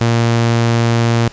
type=tone; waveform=sawtooth; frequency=116.54 Hz; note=A#2; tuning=in tune; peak=-7 dBFS; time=0.01-1.28 s; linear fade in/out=0 ms; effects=pink hiss -39 dBFS RMS until 1.32 s + resampled to 16000 Hz